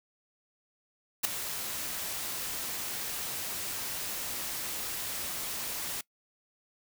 white noise with ADSR envelope, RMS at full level -23 dBFS, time 1.23-6.01 s, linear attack 20 ms, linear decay 4 ms, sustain -13 dB, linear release 3 ms, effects noise-tail reverb RT60 0.1 s tail -22 dB re dry

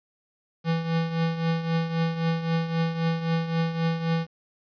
square tone with tremolo, 164.81 Hz, E3, in tune, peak -21 dBFS, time 0.64-4.27 s, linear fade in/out 50 ms, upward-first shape triangle, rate 3.8 Hz, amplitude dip 70%, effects resampled to 11025 Hz + 9-bit

